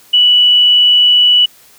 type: tone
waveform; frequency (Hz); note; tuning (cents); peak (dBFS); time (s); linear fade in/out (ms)
sine; 2953; F#7; -4; -5; 0.13-1.46; 10
effects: white hiss -44 dBFS RMS until 1.78 s